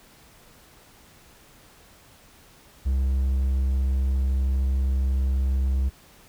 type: tone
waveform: triangle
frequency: 66.2 Hz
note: C2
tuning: 21 cents sharp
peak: -18 dBFS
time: 2.85-5.9 s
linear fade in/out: 20 ms
effects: pink hiss -53 dBFS RMS until 6.28 s